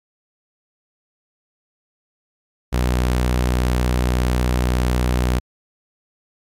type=tone; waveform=sawtooth; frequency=61.74 Hz; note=B1; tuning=in tune; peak=-12 dBFS; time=2.72-5.4 s; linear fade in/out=20 ms; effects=MP3 96 kbps